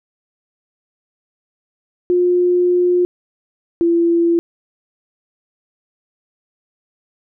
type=tone pair in turn; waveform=sine; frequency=356.3 / 339 Hz; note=F4 / E4; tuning=+35 / +49 cents; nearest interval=minor second; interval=86 cents; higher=first; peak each=-11 dBFS; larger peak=neither; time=2.1-3.05 / 3.81-4.39 s; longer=first; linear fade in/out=0 ms; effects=none